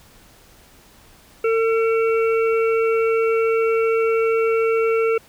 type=harmonic tone; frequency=451.3 Hz; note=A4; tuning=44 cents sharp; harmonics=1 / 3 / 5 / 6; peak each=-16 / -26 / -30 / -32 dBFS; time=1.44-5.18 s; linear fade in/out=5 ms; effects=pink hiss -50 dBFS RMS until 5.28 s